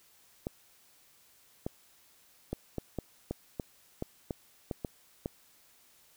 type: clicks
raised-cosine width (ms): 2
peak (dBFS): -20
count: 12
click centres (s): 0.469 / 1.665 / 2.53 / 2.783 / 2.987 / 3.31 / 3.598 / 4.024 / 4.308 / 4.712 / 4.848 / 5.259
effects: white hiss -63 dBFS RMS until 6.16 s